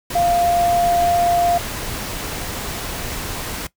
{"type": "tone in noise", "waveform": "sine", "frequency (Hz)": 696, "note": "F5", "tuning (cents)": -6, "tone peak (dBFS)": -14, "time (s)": [0.15, 1.58], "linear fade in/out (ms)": 5, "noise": "pink", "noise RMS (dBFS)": -27, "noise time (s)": [0.1, 3.67], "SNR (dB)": 10, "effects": ["noise-tail reverb RT60 0.1 s tail -18 dB re dry"]}